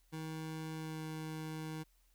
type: tone with pitch glide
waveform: 25% pulse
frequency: 158.4 to 157.22 Hz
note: D#3 to D#3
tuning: +31 to +18 cents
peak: -37 dBFS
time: 0.12-1.84 s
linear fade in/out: 20 ms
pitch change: -13 cents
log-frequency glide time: 0.75-1.02 s
effects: added 42 Hz sine -68 dBFS peak until 2.14 s + white hiss -75 dBFS RMS until 2.14 s